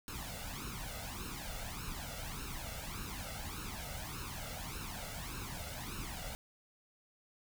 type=noise with flanger; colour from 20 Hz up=pink; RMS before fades=-43 dBFS; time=0.08-6.35 s; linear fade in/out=0 ms; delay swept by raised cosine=0.74 to 1.46 ms; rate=1.7 Hz; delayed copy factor=+0.75; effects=none